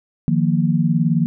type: chord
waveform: sine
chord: Eb suspended second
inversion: none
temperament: equal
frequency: 155.56 / 174.61 / 233.1 Hz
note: Eb3 / F3 / Bb3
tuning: 0 / 0 / 0 cents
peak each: -18 / -18 / -20 dBFS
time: 0.28-1.26 s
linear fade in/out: 0 ms
effects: none